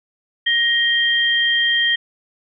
sine tone pair together, 1876 / 3181 Hz, A#6 / G7, +11 / +25 cents, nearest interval major sixth, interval 914 cents, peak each -17 dBFS, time 0.46-1.96 s, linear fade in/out 10 ms, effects none

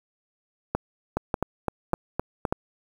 two click trains, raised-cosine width 1 ms, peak -9 / -10 dBFS, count 4 / 6, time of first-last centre 0.75-2.525 / 1.17-2.452 s, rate 1.69 / 3.9 Hz, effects 7-bit

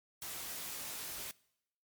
white noise with comb filter, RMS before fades -43 dBFS, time 0.22-1.31 s, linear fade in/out 0 ms, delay 18 ms, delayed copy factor +0.55, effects noise-tail reverb RT60 0.8 s tail -23 dB re dry + MP3 96 kbps

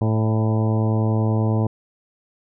harmonic tone with a mistuned harmonic, 110 Hz, A2, in tune, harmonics 1 / 2 / 3 / 4 / 5 / 6 / 7 / 8 / 9, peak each -18 / -24 / -28 / -30 / -32 / -34 / -35 / -36 / -37 dBFS, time 0.01-1.67 s, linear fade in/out 5 ms, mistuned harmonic 6, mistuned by -23 cents, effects none

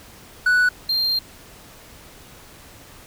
triangle tone pair in turn, 1480 / 4186 Hz, F#6 / C8, 0 / 0 cents, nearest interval octave + tritone, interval 1800 cents, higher second, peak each -12 / -17 dBFS, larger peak first, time 0.46-0.69 / 0.89-1.19 s, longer second, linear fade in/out 5 ms, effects pink hiss -45 dBFS RMS until 3.06 s

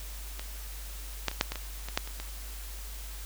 clicks, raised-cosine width 0.2 ms, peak -20 / -9 / -22 / -6 / -16 / -19 / -20 / -8 / -24 / -21 dBFS, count 10, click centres 0.395 / 1.283 / 1.314 / 1.411 / 1.52 / 1.557 / 1.886 / 1.975 / 2.075 / 2.2 s, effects added 50 Hz sine -39 dBFS peak until 3.25 s + white hiss -46 dBFS RMS until 3.25 s

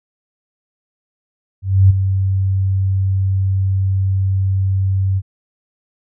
sine tone with ADSR envelope, 96 Hz, G2, 36 cents flat, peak -4 dBFS, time 1.62-5.22 s, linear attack 280 ms, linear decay 15 ms, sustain -9 dB, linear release 46 ms, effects none

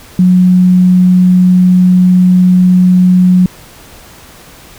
sine tone, 182 Hz, F#3, 28 cents flat, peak -3 dBFS, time 0.19-3.46 s, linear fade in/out 2 ms, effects pink hiss -36 dBFS RMS until 4.78 s

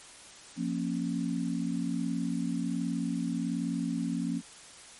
sine chord, Bb minor, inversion second, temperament equal with one note detuned, 174.61 / 233.1 / 274.3 Hz, F3 / Bb3 / Db4, 0 / 0 / -18 cents, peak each -33 dBFS, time 0.56-4.42 s, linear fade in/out 50 ms, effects white hiss -50 dBFS RMS until 4.99 s + MP3 48 kbps

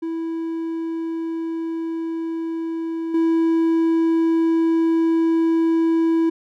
triangle tone with level steps, 328.4 Hz, E4, 6 cents flat, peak -21 / -13 dBFS, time 0.02-6.3 s, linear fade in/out 10 ms, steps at 3.14 s, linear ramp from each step 5 ms, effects none

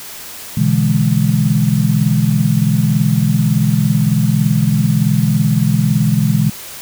sine chord, E dominant seventh, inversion second, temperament equal, 123.47 / 146.83 / 164.81 / 207.7 Hz, B2 / D3 / E3 / G#3, 0 / 0 / 0 / 0 cents, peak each -16 dBFS, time 0.57-6.5 s, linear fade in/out 5 ms, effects white hiss -31 dBFS RMS until 6.81 s

